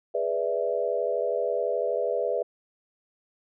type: chord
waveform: sine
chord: E dominant seventh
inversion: first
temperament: equal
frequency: 415.3 / 493.9 / 587.3 / 659.3 Hz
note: G#4 / B4 / D5 / E5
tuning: 0 / 0 / 0 / 0 cents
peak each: -31 / -28 / -30 / -30 dBFS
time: 0.14-2.43 s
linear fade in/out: 10 ms
effects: none